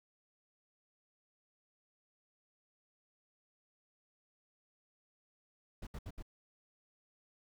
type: noise bursts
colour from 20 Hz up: brown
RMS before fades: -44 dBFS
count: 4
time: 5.82-6.226 s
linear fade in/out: 5 ms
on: 49 ms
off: 70 ms
effects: none